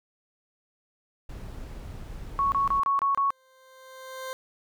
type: noise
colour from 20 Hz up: brown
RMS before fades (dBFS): -39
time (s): 1.29-2.8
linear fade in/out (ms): 5
type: tone bursts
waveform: sine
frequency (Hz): 1108.7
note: C#6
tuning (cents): 0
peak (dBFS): -21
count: 6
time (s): 2.39-3.305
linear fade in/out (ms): 0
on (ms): 130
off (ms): 27
type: tone with exponential growth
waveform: 20% pulse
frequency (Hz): 522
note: C5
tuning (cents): -4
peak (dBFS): -27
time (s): 3.04-4.33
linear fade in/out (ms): 0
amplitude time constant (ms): 280
effects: none